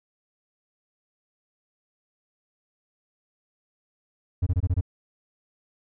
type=tone bursts; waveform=triangle; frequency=89.4 Hz; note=F2; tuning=41 cents sharp; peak=-17 dBFS; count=6; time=4.42-4.811 s; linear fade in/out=10 ms; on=46 ms; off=23 ms; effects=none